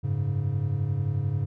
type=chord; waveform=triangle; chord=F# suspended second; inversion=none; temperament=equal with one note detuned; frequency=92.5 / 103.83 / 139.56 Hz; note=F#2 / G#2 / C#3; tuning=0 / 0 / +12 cents; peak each=-31 / -25 / -26 dBFS; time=0.03-1.46 s; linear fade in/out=20 ms; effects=none